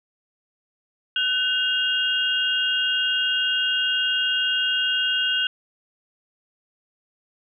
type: tone cluster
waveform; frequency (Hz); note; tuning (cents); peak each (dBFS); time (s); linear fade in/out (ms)
sine; 1508 / 2827 / 3246; F#6 / F7 / G#7; +32 / +20 / -40; -25 / -22 / -27; 1.16-5.47; 2
effects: none